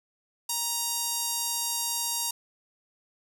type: tone with notch filter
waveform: 5% pulse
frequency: 938 Hz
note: A#5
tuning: 11 cents sharp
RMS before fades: -30 dBFS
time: 0.49-2.31 s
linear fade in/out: 5 ms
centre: 2000 Hz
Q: 0.51
effects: none